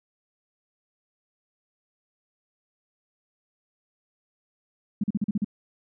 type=tone bursts; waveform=sine; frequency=206.3 Hz; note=G#3; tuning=11 cents flat; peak=-21 dBFS; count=7; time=5.01-5.446 s; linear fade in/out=5 ms; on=28 ms; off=40 ms; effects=none